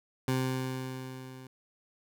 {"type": "tone with level ramp", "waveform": "20% pulse", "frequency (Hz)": 129.9, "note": "C3", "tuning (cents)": -12, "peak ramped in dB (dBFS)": [-21, -41], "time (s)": [0.28, 1.47], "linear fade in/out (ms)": 2, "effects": []}